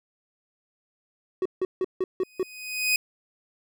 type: tone bursts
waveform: triangle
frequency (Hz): 373.1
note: F#4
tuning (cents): +14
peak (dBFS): -20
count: 6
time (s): 1.42-2.43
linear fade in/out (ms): 2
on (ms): 35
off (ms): 160
type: tone with exponential growth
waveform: sawtooth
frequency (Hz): 2500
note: D#7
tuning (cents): +8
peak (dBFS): -15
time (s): 2.22-2.96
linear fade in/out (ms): 2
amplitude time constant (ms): 160
effects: none